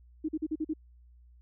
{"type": "tone bursts", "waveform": "sine", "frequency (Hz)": 312.3, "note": "D#4", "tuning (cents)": 7, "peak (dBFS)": -28, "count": 6, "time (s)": [0.24, 0.737], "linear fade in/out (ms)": 10, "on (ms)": 47, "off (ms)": 43, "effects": ["added 60 Hz sine -54 dBFS peak until 1.41 s"]}